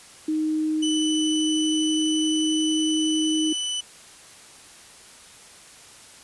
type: tone with pitch glide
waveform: sine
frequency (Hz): 311.1 to 313.3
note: D#4 to D#4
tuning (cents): 0 to +12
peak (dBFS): -21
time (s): 0.28-3.53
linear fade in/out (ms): 5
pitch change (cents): +12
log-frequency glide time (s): 1.23-2.72
type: tone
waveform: sawtooth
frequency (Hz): 2988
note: F#7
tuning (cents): +16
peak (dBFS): -22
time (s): 0.82-3.81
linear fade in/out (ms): 10
effects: white hiss -47 dBFS RMS until 6.23 s + resampled to 24000 Hz